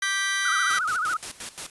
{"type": "chord", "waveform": "sawtooth", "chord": "G major", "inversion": "second", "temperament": "just", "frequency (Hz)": [1176, 1568, 1960], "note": ["D6", "G6", "B6"], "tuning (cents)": [2, 0, -14], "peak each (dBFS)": [-29, -23, -23], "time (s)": [0.02, 0.79], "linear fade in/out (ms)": 5}
{"type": "tone with vibrato", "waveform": "sine", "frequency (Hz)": 1361, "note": "F6", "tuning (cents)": -45, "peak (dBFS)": -23, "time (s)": [0.45, 1.17], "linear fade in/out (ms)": 5, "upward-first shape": "sine", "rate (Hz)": 14, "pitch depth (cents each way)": 170}
{"type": "noise with tremolo", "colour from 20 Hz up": "white", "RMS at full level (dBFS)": -34, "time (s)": [0.7, 1.7], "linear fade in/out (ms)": 2, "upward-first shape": "square", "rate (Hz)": 5.7, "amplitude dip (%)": 80}
{"effects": ["resampled to 24000 Hz"]}